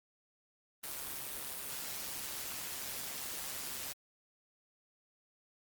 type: noise with amplitude modulation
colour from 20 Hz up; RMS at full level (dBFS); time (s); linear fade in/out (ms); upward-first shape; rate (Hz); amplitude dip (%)
white; -39; 0.83-3.93; 10; sine; 138; 60
effects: Opus 32 kbps